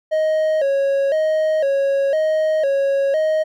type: tone with vibrato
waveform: triangle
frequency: 587.3 Hz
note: D5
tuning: in tune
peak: -13 dBFS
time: 0.11-3.44 s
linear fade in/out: 20 ms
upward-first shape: square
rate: 0.99 Hz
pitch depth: 110 cents each way
effects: none